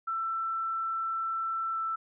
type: tone with pitch glide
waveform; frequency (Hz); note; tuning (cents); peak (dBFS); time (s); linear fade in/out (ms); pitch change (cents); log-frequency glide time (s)
sine; 1335 to 1327.3; E6 to E6; +22 to +12; -29; 0.07-1.96; 10; -10; 1.73-1.78
effects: none